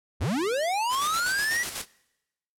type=linear sweep; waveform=square; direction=up; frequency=54.7 to 1975.5 Hz; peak=-25 dBFS; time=0.2-1.64 s; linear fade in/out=20 ms
type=noise with tremolo; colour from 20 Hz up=white; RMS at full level=-31 dBFS; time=0.89-1.86 s; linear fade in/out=50 ms; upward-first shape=square; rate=8.1 Hz; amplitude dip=45%
effects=noise-tail reverb RT60 0.9 s tail -22 dB re dry + low-pass 11000 Hz 12 dB/octave